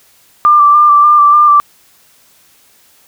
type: tone with vibrato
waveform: sine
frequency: 1183 Hz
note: D6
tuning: 12 cents sharp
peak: -3 dBFS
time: 0.45-1.6 s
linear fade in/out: 0 ms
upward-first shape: square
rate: 3.4 Hz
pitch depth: 20 cents each way
effects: white hiss -48 dBFS RMS until 3.07 s